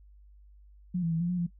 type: tone with pitch steps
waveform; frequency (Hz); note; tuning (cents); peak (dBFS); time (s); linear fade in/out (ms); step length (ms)
sine; 179.2 / 166.4 / 163.2 / 173.2 / 179.3 / 172.7; F3 / E3 / E3 / F3 / F3 / F3; +45 / +17 / -17 / -14 / +46 / -19; -26; 0.94-1.468; 10; 88
effects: noise-tail reverb RT60 0.1 s tail -17 dB re dry + added 50 Hz sine -52 dBFS peak until 1.59 s